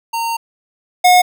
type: tone pair in turn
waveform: square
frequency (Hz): 920 / 724.1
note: A#5 / F#5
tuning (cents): -23 / -38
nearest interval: major third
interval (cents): 415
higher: first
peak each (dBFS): -18 / -7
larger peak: second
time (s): 0.13-0.37 / 1.04-1.22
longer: first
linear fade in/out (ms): 10
effects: none